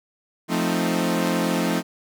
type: chord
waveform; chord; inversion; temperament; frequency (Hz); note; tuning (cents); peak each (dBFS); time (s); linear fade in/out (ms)
sawtooth; F dominant seventh; none; equal; 174.61 / 220 / 261.6 / 311.1; F3 / A3 / C4 / Eb4; 0 / 0 / 0 / 0; -21 / -22 / -23 / -23; 0.48-1.83; 50
effects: none